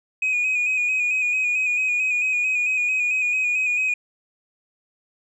sine tone with vibrato, 2489 Hz, D#7, in tune, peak -17 dBFS, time 0.22-3.94 s, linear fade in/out 5 ms, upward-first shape square, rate 4.5 Hz, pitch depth 29 cents each way, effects tanh soft clip ceiling -17 dBFS

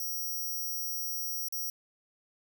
10% pulse tone with dropouts, 5700 Hz, F8, 34 cents sharp, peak -27 dBFS, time 0-1.7 s, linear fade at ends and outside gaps 2 ms, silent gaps 1.485-1.524 s, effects none

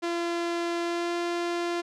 sawtooth tone with pitch glide, 341.9 to 345.3 Hz, F4 to F4, -37 to -20 cents, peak -23 dBFS, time 0.02-1.82 s, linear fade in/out 20 ms, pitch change +17 cents, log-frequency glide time 0.82-1.15 s, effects low-pass 6000 Hz 12 dB/octave

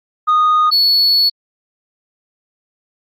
sine tone pair in turn, 1237 / 4408 Hz, D#6 / C#8, -10 / -11 cents, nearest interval octave + minor seventh, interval 2199 cents, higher second, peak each -7 dBFS, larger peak neither, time 0.27-0.71 / 0.71-1.3 s, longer second, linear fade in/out 20 ms, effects tanh soft clip ceiling -8 dBFS + Opus 48 kbps

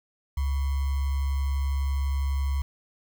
sine tone with sample-and-hold, 69 Hz, C#2, 7 cents flat, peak -23 dBFS, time 0.37-2.62 s, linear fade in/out 5 ms, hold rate 1050 Hz, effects none

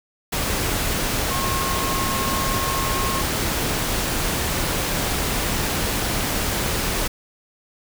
sine tone in noise, 1079 Hz, C#6, 47 cents flat, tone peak -26 dBFS, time 1.3-3.22 s, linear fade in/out 10 ms, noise pink, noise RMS -23 dBFS, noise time 0.32-7.08 s, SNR -6 dB, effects none

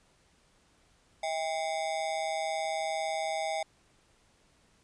square ring-modulated tone, 720 Hz, F#5, 47 cents flat, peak -28 dBFS, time 1.23-3.63 s, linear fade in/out 5 ms, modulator 79 Hz, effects pink hiss -66 dBFS RMS until 4.83 s + resampled to 22050 Hz

